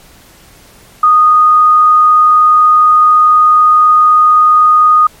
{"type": "tone", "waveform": "sine", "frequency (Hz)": 1237, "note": "D#6", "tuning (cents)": -10, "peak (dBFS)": -3, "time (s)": [1.03, 5.07], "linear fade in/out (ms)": 5, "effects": ["pink hiss -41 dBFS RMS until 5.2 s", "MP3 64 kbps"]}